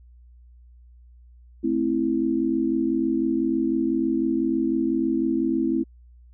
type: chord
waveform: sine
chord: A minor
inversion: none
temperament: just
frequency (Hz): 220 / 264 / 330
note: A3 / C4 / E4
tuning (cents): 0 / +16 / +2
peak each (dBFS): -28 / -24 / -23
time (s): 1.63-5.84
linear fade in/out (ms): 20
effects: added 60 Hz sine -47 dBFS peak until 6.33 s